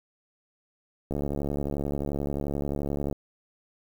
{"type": "click train", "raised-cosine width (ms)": 2, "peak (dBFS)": -17, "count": 145, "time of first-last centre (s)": [1.11, 3.127], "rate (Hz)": 71.4, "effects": ["8-bit"]}